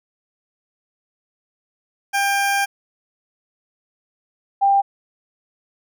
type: tone pair in turn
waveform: 20% pulse / sine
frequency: 797 / 793.3 Hz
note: G5 / G5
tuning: +28 / +20 cents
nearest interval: unison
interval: 8 cents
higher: first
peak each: -12 dBFS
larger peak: neither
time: 2.13-2.66 / 4.61-4.82 s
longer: first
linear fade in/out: 20 ms
effects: none